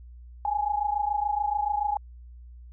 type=tone pair together; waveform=sine; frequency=821 / 848 Hz; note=G#5 / G#5; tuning=-20 / +36 cents; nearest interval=minor second; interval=56 cents; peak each=-26 / -28 dBFS; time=0.45-1.97 s; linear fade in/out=2 ms; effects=added 60 Hz sine -43 dBFS peak until 2.72 s